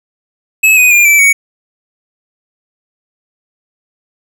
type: tone with pitch steps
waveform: square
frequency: 2586 / 2495 / 2407 / 2323 / 2241 Hz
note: E7 / D#7 / D7 / D7 / C#7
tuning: -34 / +4 / +42 / -20 / +18 cents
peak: -5 dBFS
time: 0.63-1.33 s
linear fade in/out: 10 ms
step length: 140 ms
effects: none